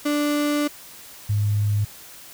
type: tone pair in turn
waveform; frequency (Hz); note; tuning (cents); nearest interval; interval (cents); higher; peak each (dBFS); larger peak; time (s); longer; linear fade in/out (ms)
35% pulse / sine; 293.7 / 103.84; D4 / G#2; 0 / 0; octave + tritone; 1800; first; -18; neither; 0.05-0.68 / 1.29-1.85; first; 10
effects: white hiss -43 dBFS RMS until 2.33 s